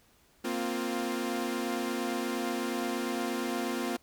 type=chord; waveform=sawtooth; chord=Bb suspended second; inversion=none; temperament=equal with one note detuned; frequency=233.1 / 261.6 / 351 Hz; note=Bb3 / C4 / F4; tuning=0 / 0 / +9 cents; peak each=-31 dBFS; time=0.44-3.97 s; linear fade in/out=10 ms; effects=pink hiss -64 dBFS RMS until 4.02 s